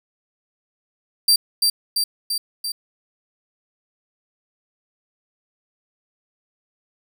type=tone with echo; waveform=sawtooth; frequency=4699 Hz; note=D8; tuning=in tune; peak=-9 dBFS; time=1.28-1.36 s; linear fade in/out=5 ms; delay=340 ms; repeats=4; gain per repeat=-3 dB; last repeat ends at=2.72 s; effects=none